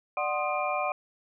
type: tone cluster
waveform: sine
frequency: 595 / 742 / 1052 / 1238 / 2400 Hz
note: D5 / F#5 / C6 / D#6 / D7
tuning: +22 / +5 / +9 / -9 / +37 cents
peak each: -32 / -31 / -33 / -35 / -34 dBFS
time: 0.17-0.92 s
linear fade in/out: 2 ms
effects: none